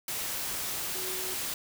sine tone in noise, 371.6 Hz, F#4, 7 cents sharp, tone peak -41 dBFS, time 0.95-1.34 s, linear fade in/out 2 ms, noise white, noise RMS -34 dBFS, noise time 0.08-1.54 s, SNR -10 dB, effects none

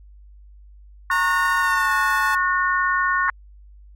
harmonic tone, 364.1 Hz, F#4, 28 cents flat, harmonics 3 / 4 / 5, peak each -21 / -22 / -23 dBFS, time 1.1-3.3 s, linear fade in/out 2 ms
sawtooth tone with pitch glide, 927 to 869.9 Hz, A#5 to A5, -10 to -20 cents, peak -22 dBFS, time 1.11-2.35 s, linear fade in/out 5 ms, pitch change -110 cents, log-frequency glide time 1.6-1.93 s
effects added 50 Hz sine -43 dBFS peak until 3.95 s + AAC 48 kbps

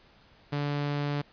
sawtooth tone, 144.8 Hz, D3, 24 cents flat, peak -24 dBFS, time 0.52-1.22 s, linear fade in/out 10 ms, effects pink hiss -59 dBFS RMS until 1.32 s + resampled to 11025 Hz

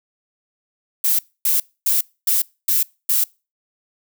violet noise bursts, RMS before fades -17 dBFS, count 6, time 1.04-3.24 s, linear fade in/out 5 ms, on 150 ms, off 260 ms, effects noise-tail reverb RT60 0.3 s tail -25 dB re dry

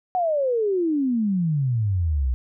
sine exponential sweep, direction down, 750 to 59.9 Hz, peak -19 dBFS, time 0.15-2.34 s, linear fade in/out 0 ms, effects none

